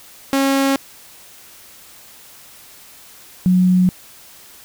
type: tone pair in turn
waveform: sawtooth / sine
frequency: 272.8 / 182.65 Hz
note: C#4 / F#3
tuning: -28 / -22 cents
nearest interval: perfect fifth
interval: 694 cents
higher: first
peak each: -10 dBFS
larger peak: neither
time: 0.33-0.76 / 3.46-3.89 s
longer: neither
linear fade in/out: 0 ms
effects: white hiss -43 dBFS RMS until 4.64 s